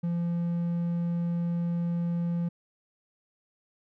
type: tone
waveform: triangle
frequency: 171.4 Hz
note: F3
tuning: 32 cents flat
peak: -24 dBFS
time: 0.03-2.49 s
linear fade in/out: 10 ms
effects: none